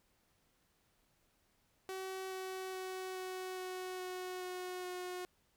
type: tone with pitch steps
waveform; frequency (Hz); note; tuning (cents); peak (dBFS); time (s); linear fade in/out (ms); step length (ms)
sawtooth; 378.8 / 376.4 / 374 / 371.6 / 369.3 / 367 / 364.6 / 362.3; F#4 / F#4 / F#4 / F#4 / F#4 / F#4 / F#4 / F#4; +41 / +30 / +19 / +7 / -3 / -14 / -25 / -36; -37; 1.89-5.25; 0; 420
effects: pink hiss -75 dBFS RMS until 5.56 s